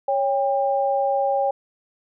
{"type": "tone pair together", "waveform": "sine", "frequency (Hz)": [554.4, 798.6], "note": ["C#5", "G5"], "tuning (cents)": [0, 32], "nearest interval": "tritone", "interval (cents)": 632, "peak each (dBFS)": [-21, -21], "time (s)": [0.08, 1.51], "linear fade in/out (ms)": 5, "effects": []}